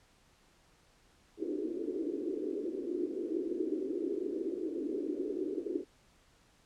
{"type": "band-pass noise", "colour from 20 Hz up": "white", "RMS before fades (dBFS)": -36, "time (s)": [1.37, 5.85], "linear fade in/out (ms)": 50, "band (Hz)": [300, 390], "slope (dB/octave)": 48, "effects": ["pink hiss -66 dBFS RMS until 6.65 s", "low-pass 9000 Hz 12 dB/octave"]}